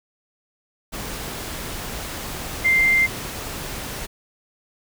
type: tone in noise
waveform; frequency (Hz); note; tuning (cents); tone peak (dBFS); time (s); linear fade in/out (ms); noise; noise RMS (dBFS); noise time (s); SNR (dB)
sine; 2093; C7; 0; -14; 2.64-3.07; 20; pink; -31; 0.92-4.07; +14
effects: none